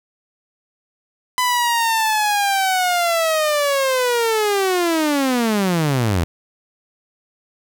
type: linear sweep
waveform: sawtooth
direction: down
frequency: 1007 to 77.78 Hz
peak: -12 dBFS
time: 1.38-6.24 s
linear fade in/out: 0 ms
effects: none